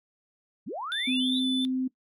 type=linear sweep; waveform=sine; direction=up; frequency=131.1 to 4006 Hz; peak=-32 dBFS; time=0.66-1.4 s; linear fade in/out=20 ms
type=tone with vibrato; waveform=triangle; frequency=3520 Hz; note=A7; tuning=in tune; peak=-27 dBFS; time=0.92-1.65 s; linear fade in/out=0 ms; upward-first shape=square; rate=2.9 Hz; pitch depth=10 cents each way
type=tone with pitch glide; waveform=sine; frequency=256 to 258.5 Hz; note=C4 to C4; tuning=-38 to -21 cents; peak=-25 dBFS; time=1.07-1.88 s; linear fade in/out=10 ms; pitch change=+17 cents; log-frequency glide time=1.22-1.43 s
effects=noise-tail reverb RT60 0.1 s tail -19 dB re dry